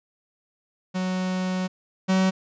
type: tone pair in turn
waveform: 45% pulse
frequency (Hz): 185 / 188.45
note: F#3 / F#3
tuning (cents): 0 / +32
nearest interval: unison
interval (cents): 32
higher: second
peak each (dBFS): -24 / -18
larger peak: second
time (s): 0.94-1.68 / 2.08-2.31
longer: first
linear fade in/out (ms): 20
effects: resampled to 16000 Hz